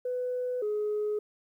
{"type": "tone pair in turn", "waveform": "sine", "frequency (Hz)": [498.9, 420.9], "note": ["B4", "G#4"], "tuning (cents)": [17, 23], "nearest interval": "minor third", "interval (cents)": 294, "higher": "first", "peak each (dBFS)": [-28, -26], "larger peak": "second", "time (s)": [[0.05, 0.62], [0.62, 1.19]], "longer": "neither", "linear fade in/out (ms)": 5, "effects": ["tanh soft clip ceiling -24 dBFS", "11-bit"]}